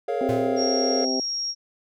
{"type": "chord", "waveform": "triangle", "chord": "Bb minor seventh", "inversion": "third", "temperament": "equal with one note detuned", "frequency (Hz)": [424, 466.2, 554.4, 698.5], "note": ["Ab4", "Bb4", "Db5", "F5"], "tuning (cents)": [36, 0, 0, 0], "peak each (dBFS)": -27, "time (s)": [0.08, 1.05], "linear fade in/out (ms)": 5}
{"type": "harmonic tone", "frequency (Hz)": 130.81, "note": "C3", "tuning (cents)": 0, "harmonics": [2, 3, 4, 5, 6], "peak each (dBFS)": [-26, -30, -32, -34, -36], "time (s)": [0.21, 1.2], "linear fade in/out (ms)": 2}
{"type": "tone with exponential decay", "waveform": "square", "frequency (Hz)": 116.54, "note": "A#2", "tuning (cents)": 0, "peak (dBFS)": -26, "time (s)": [0.29, 0.8], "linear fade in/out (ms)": 0, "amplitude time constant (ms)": 110}
{"type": "tone", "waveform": "sine", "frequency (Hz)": 5588, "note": "F8", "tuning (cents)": 0, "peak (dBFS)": -25, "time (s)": [0.56, 1.55], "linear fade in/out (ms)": 50}
{"effects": []}